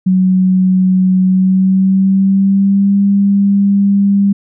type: tone with pitch glide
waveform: sine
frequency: 186 to 199.35 Hz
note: F#3 to G3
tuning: +9 to +29 cents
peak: -7 dBFS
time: 0.06-4.33 s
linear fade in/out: 10 ms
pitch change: +120 cents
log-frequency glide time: 1.23-2.97 s
effects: none